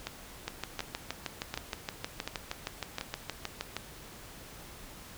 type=two click trains; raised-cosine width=0.2 ms; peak=-17 / -16 dBFS; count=5 / 22; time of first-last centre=0.07-3.011 / 0.48-3.766 s; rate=1.36 / 6.39 Hz; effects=pink hiss -49 dBFS RMS until 5.17 s